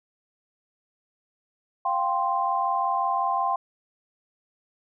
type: chord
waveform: sine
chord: F suspended second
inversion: none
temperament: equal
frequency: 698.5 / 784 / 1046.5 Hz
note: F5 / G5 / C6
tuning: 0 / 0 / 0 cents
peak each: -29 / -26 / -25 dBFS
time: 1.85-3.56 s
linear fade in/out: 5 ms
effects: none